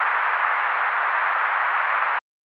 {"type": "band-pass noise", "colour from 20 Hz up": "pink", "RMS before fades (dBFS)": -21, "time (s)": [0, 2.19], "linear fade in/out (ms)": 5, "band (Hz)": [970, 1900], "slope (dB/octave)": 24, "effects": ["low-pass 3000 Hz 12 dB/octave", "Opus 48 kbps"]}